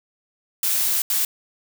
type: noise bursts at uneven times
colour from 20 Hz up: blue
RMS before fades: -21 dBFS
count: 2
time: 0.63-1.02 / 1.1-1.25 s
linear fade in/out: 2 ms
effects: none